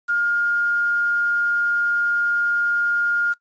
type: tone with quantisation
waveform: sine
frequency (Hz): 1415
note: F6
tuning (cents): +22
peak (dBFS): -17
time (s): 0.08-3.34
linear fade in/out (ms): 20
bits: 7
effects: noise-tail reverb RT60 0.1 s tail -20 dB re dry + resampled to 16000 Hz